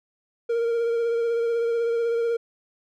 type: tone with vibrato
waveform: triangle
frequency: 465.3 Hz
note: A#4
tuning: 3 cents flat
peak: -19 dBFS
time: 0.49-2.37 s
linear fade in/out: 10 ms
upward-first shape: triangle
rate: 16 Hz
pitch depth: 28 cents each way
effects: none